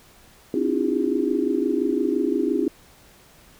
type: tone cluster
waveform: sine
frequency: 261 / 298.5 / 324.3 / 350.1 / 405.6 Hz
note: C4 / D4 / E4 / F4 / G#4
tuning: -4 / +28 / -28 / +4 / -41 cents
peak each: -26 dBFS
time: 0.54-2.68 s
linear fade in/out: 2 ms
effects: pink hiss -52 dBFS RMS until 3.59 s